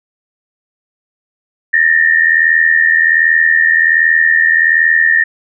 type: tone pair together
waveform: sine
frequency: 1783.4 / 1864.7 Hz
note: A6 / A#6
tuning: +23 / 0 cents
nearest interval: minor second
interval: 77 cents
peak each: -10 dBFS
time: 1.73-5.24 s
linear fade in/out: 10 ms
effects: none